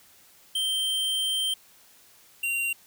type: tone pair in turn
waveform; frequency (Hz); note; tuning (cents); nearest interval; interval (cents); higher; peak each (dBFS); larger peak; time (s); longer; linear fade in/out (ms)
square; 3136 / 2763; G7 / F7; 0 / -19; major second; 219; first; -25 / -26; first; 0.55-1.54 / 2.43-2.73; first; 5
effects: white hiss -56 dBFS RMS until 2.86 s